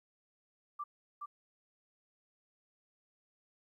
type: tone with echo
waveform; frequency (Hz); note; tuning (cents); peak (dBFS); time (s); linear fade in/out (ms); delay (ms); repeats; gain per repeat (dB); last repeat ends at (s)
sine; 1174.7; D6; 0; -37; 0.79-0.84; 10; 420; 1; -3; 1.26
effects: 13-bit